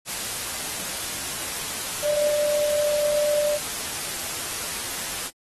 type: tone in noise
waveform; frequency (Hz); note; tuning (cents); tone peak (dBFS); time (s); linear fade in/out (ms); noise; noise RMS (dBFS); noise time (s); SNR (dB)
sine; 593; D5; +17; -20; 2.02-3.59; 50; white; -30; 0.05-5.31; +7
effects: AAC 32 kbps